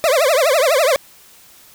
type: tone with vibrato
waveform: 40% pulse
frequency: 585 Hz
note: D5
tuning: 7 cents flat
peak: -11 dBFS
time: 0.04-0.96 s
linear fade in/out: 0 ms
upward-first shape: triangle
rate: 12 Hz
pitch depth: 300 cents each way
effects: white hiss -46 dBFS RMS until 1.74 s